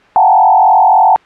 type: tone with frequency modulation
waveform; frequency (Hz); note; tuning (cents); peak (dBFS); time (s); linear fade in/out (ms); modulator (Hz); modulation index
sine; 814; G#5; -35; -4; 0.16-1.16; 0; 43.3; 2.3
effects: white hiss -44 dBFS RMS until 1.25 s + low-pass 2000 Hz 12 dB/octave